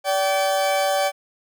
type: tone pair together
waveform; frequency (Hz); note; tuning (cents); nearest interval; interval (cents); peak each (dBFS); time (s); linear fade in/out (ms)
40% pulse; 577 / 770.2; D5 / G5; -31 / -31; perfect fourth; 500; -20 / -21; 0.04-1.12; 50
effects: none